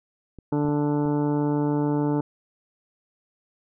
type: clicks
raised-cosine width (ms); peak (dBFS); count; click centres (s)
3; -28; 4; 0.387 / 0.651 / 0.687 / 1.057
type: harmonic tone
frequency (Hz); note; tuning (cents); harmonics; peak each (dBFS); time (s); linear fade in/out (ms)
146.83; D3; 0; 1 / 2 / 3 / 4 / 5 / 6 / 7 / 8 / 9 / 10; -26 / -23 / -29 / -36 / -43 / -33 / -46 / -47 / -46 / -49; 0.52-2.21; 5
effects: none